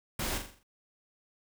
pink noise with echo, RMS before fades -34 dBFS, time 0.19-0.38 s, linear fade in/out 5 ms, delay 42 ms, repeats 6, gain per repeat -6 dB, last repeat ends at 0.632 s, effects none

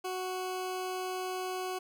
20% pulse tone, 370 Hz, F#4, in tune, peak -29 dBFS, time 0.04-1.79 s, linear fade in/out 10 ms, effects none

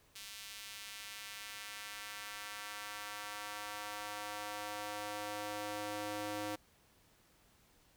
square tone with high-pass filter sweep, 104.1 Hz, G#2, 5 cents sharp, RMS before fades -44 dBFS, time 0.15-6.56 s, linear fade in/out 10 ms, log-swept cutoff 3200 to 370 Hz, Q 0.97, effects pink hiss -68 dBFS RMS until 7.96 s

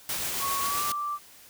white noise with tremolo, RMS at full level -30 dBFS, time 0.09-0.92 s, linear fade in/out 2 ms, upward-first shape triangle, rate 7.6 Hz, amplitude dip 25%
sine tone with pitch glide, 1108.7 to 1173.3 Hz, C#6 to D6, 0 to -2 cents, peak -28 dBFS, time 0.39-1.19 s, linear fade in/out 50 ms, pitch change +98 cents, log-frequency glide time 0.62-0.82 s
effects white hiss -52 dBFS RMS until 1.49 s

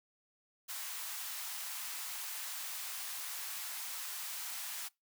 white high-pass noise, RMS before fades -42 dBFS, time 0.68-4.89 s, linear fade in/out 20 ms, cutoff 770 Hz, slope 24 dB/octave, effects noise-tail reverb RT60 0.2 s tail -23 dB re dry

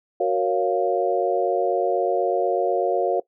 sine chord, Gb major seventh, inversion none, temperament equal, 370 / 466.2 / 554.4 / 698.5 Hz, Gb4 / Bb4 / Db5 / F5, 0 / 0 / 0 / 0 cents, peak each -24 dBFS, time 0.2-3.2 s, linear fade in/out 5 ms, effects noise-tail reverb RT60 0.1 s tail -20 dB re dry

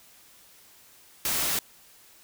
white noise, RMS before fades -27 dBFS, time 1.25-1.59 s, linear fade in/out 2 ms, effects white hiss -55 dBFS RMS until 2.23 s

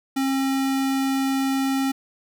square tone, 269.2 Hz, C4, 49 cents sharp, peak -21 dBFS, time 0.16-1.92 s, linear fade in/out 10 ms, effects none

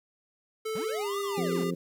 square tone with pitch glide, 438.6 to 399.9 Hz, A4 to G4, -6 to +35 cents, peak -31 dBFS, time 0.65-1.71 s, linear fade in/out 10 ms, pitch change -159 cents, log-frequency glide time 0.92-1.1 s
square linear two-way sweep, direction up then down, 147.7 to 1262 to 147.7 Hz, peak -37 dBFS, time 0.75-1.64 s, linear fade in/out 5 ms, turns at 1.2 s
harmonic tone, 87.31 Hz, F2, in tune, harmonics 2 / 3 / 4 / 5 / 6, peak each -31 / -35 / -37 / -39 / -41 dBFS, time 1.37-1.75 s, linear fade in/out 10 ms
effects 10-bit

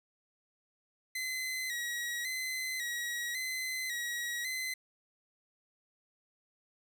sawtooth tone with vibrato, 1975.5 Hz, B6, in tune, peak -31 dBFS, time 1.15-4.74 s, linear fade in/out 5 ms, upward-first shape square, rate 0.91 Hz, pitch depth 58 cents each way, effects none

